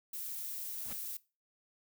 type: noise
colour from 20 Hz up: violet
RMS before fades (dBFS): -41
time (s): 0.13-1.17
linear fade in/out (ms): 5
type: noise with exponential growth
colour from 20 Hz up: pink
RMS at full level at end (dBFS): -43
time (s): 0.75-0.93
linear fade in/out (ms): 5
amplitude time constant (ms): 38
effects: noise-tail reverb RT60 0.3 s tail -20 dB re dry